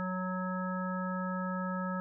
harmonic tone, 184.6 Hz, F#3, 4 cents flat, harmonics 1 / 3 / 5 / 7 / 9, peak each -34 / -41 / -43 / -39 / -44 dBFS, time 0-2 s, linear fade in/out 0 ms, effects none

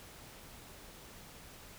silence, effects pink hiss -53 dBFS RMS until 1.78 s

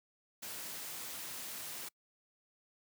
white noise, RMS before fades -44 dBFS, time 0.42-1.89 s, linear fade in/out 10 ms, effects noise-tail reverb RT60 0.1 s tail -26 dB re dry + high-pass 100 Hz 12 dB/octave

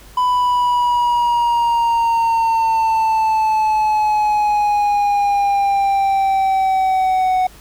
triangle exponential sweep, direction down, 999 to 740 Hz, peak -11 dBFS, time 0.17-7.47 s, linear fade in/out 5 ms, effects added 50 Hz sine -43 dBFS peak until 7.6 s + pink hiss -44 dBFS RMS until 7.6 s

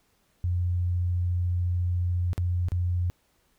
sine tone with dropouts, 88.6 Hz, F2, 25 cents sharp, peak -23 dBFS, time 0.44-3.1 s, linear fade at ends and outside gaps 0 ms, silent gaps 2.332-2.379 / 2.685-2.719 s, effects pink hiss -68 dBFS RMS until 3.58 s

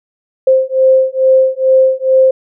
sine beating tone pair, 523.3 / 525.6 Hz, C5 / C5, 0 / +8 cents, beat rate 2.3 Hz, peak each -10 dBFS, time 0.47-2.31 s, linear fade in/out 5 ms, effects none

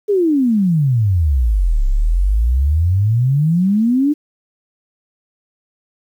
sine exponential two-way sweep, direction down then up, 426.7 to 32.48 to 304.4 Hz, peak -11 dBFS, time 0.08-4.14 s, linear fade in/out 20 ms, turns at 1.86 s, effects 8-bit

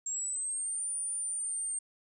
sine linear two-way sweep, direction up then down, 7459 to 9390 to 8670 Hz, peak -31 dBFS, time 0.06-1.79 s, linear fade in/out 5 ms, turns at 0.97 s, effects tanh soft clip ceiling -28 dBFS

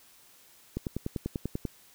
click train, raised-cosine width 3 ms, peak -18 dBFS, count 10, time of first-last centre 0.77-1.652 s, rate 10.2 Hz, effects white hiss -58 dBFS RMS until 1.94 s

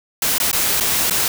white noise with dropouts, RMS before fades -18 dBFS, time 0.22-1.28 s, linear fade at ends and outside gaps 2 ms, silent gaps 0.382-0.4 / 0.515-0.529 / 0.801-0.807 / 1.099-1.108 s, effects none

